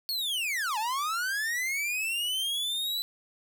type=linear two-way sweep; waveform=45% pulse; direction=down then up; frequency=4445 to 830.6 to 4005 Hz; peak=-28 dBFS; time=0.09-3.02 s; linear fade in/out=0 ms; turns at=0.78 s; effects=none